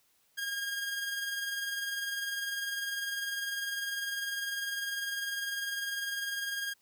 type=tone with tremolo; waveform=sawtooth; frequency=1623 Hz; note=G#6; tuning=40 cents flat; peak=-28 dBFS; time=0.37-6.74 s; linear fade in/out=20 ms; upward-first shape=sine; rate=20 Hz; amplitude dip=40%; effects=white hiss -70 dBFS RMS until 6.81 s